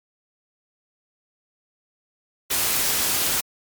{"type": "noise", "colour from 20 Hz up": "white", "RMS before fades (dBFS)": -22, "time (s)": [2.5, 3.41], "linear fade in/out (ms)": 10, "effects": ["MP3 96 kbps"]}